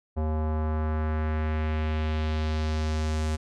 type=tone with low-pass filter sweep; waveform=square; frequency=77.78 Hz; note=D#2; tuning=in tune; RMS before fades=-27 dBFS; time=0.16-3.37 s; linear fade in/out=20 ms; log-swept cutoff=770 to 8200 Hz; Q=1.4; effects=none